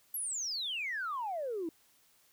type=exponential sweep; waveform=sine; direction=down; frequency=11970 to 311.1 Hz; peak=-33 dBFS; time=0.14-1.69 s; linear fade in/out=2 ms; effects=tanh soft clip ceiling -29 dBFS + white hiss -67 dBFS RMS until 2.32 s